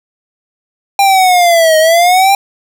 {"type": "linear two-way sweep", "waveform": "square", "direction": "down then up", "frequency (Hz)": [800, 623, 800], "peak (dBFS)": -6, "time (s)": [0.99, 2.35], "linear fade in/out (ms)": 2, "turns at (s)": 1.78, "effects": []}